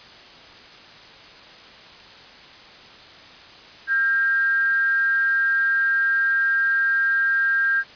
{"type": "tone with frequency modulation", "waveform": "sine", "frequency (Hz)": 1600, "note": "G6", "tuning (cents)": 35, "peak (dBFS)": -17, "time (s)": [3.87, 7.84], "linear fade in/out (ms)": 50, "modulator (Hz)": 259, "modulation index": 0.25, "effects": ["white hiss -44 dBFS RMS until 7.95 s", "resampled to 11025 Hz"]}